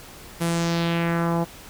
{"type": "tone with low-pass filter sweep", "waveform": "sawtooth", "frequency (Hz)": 168.7, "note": "E3", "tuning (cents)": 40, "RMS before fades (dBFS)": -23, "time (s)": [0.4, 1.45], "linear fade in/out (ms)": 20, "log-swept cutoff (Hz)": [12000, 780], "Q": 2, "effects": ["pink hiss -43 dBFS RMS until 1.69 s"]}